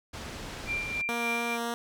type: low-pass noise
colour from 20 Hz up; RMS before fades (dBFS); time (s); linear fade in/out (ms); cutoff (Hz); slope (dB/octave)
pink; -40; 0.13-1.02; 10; 6400; 12
type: tone with tremolo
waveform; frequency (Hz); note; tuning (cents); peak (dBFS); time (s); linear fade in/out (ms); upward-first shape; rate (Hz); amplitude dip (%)
sine; 2372; D7; +17; -28; 0.66-1.58; 50; sine; 3.5; 50
type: tone with vibrato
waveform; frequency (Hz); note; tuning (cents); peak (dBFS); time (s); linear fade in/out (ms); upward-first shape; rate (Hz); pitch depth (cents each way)
10% pulse; 234.6; A#3; +11; -22; 1.09-1.74; 0; triangle; 3.5; 8
effects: none